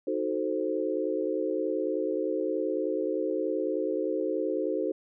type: chord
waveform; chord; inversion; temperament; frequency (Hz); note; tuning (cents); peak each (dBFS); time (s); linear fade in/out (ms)
sine; D# diminished seventh; none; equal; 311.1 / 370 / 440 / 523.3; D#4 / F#4 / A4 / C5; 0 / 0 / 0 / 0; -32; 0.07-4.92; 5
effects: none